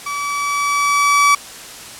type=tone with level ramp; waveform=30% pulse; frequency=1147 Hz; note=D6; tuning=41 cents flat; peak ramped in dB=-19 to -6 dBFS; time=0.06-1.35 s; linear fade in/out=5 ms; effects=white hiss -34 dBFS RMS until 1.99 s + low-pass 10000 Hz 12 dB/octave